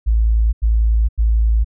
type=tone bursts; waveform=sine; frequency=55.3 Hz; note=A1; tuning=9 cents sharp; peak=-11 dBFS; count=3; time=0.06-1.646 s; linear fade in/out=20 ms; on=470 ms; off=88 ms; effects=none